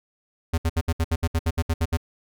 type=tone bursts; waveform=square; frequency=82.41 Hz; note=E2; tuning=in tune; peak=-20 dBFS; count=13; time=0.53-1.972 s; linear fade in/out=10 ms; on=50 ms; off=66 ms; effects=none